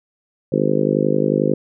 harmonic tone, 51.2 Hz, G#1, 24 cents flat, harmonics 3 / 4 / 5 / 6 / 7 / 8 / 9 / 10, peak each -23 / -23 / -23 / -23 / -23 / -23 / -23 / -23 dBFS, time 0.52-1.54 s, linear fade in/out 5 ms, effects none

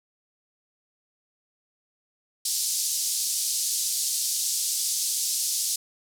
pink band-pass noise, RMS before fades -27 dBFS, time 2.45-5.76 s, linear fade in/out 5 ms, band 4800 to 12000 Hz, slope 24 dB/octave, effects none

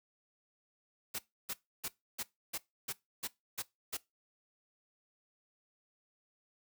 white noise bursts, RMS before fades -38 dBFS, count 9, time 1.14-3.972 s, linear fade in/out 10 ms, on 48 ms, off 300 ms, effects noise-tail reverb RT60 0.2 s tail -20 dB re dry + high-pass 60 Hz 12 dB/octave

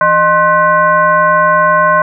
sine tone with frequency modulation, 1059 Hz, C6, 21 cents sharp, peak -6 dBFS, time 0.01-2.02 s, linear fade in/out 2 ms, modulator 446 Hz, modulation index 1.1, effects none

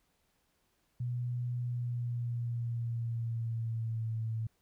sine tone with pitch glide, 122.2 to 112.06 Hz, B2 to A2, -18 to +32 cents, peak -32 dBFS, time 1-4.47 s, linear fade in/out 5 ms, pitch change -150 cents, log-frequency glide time 1.59-4.17 s, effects pink hiss -75 dBFS RMS until 4.61 s

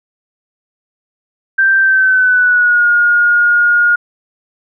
sine tone with pitch glide, 1568 to 1429.6 Hz, G6 to F6, 0 to +40 cents, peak -7 dBFS, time 1.58-3.96 s, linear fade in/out 10 ms, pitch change -160 cents, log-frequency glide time 1.79-2.87 s, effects none

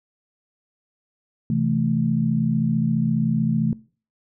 sine chord, A minor, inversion first, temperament equal, 130.81 / 164.81 / 220 Hz, C3 / E3 / A3, 0 / 0 / 0 cents, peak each -24 / -23 / -22 dBFS, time 1.5-3.73 s, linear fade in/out 2 ms, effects noise-tail reverb RT60 0.4 s tail -21 dB re dry

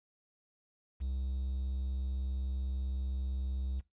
triangle tone with quantisation, 65.41 Hz, C2, in tune, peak -31 dBFS, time 1-3.81 s, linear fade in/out 20 ms, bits 10, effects noise-tail reverb RT60 0.2 s tail -20 dB re dry + resampled to 8000 Hz

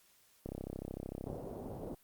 click train, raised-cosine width 2 ms, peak -27 dBFS, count 30, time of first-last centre 0.46-1.331 s, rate 33.3 Hz
white low-pass noise, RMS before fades -44 dBFS, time 1.26-1.95 s, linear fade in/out 5 ms, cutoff 620 Hz, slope 24 dB/octave
effects white hiss -67 dBFS RMS until 2.03 s + Opus 48 kbps

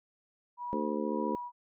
sine tone with tremolo, 971 Hz, B5, 30 cents flat, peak -34 dBFS, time 0.57-1.52 s, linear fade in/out 50 ms, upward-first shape triangle, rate 1.7 Hz, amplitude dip 70%
harmonic tone, 74.4 Hz, D2, 23 cents sharp, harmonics 3 / 4 / 5 / 6 / 7, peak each -35 / -36 / -37 / -38 / -38 dBFS, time 0.73-1.35 s, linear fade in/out 0 ms
effects none

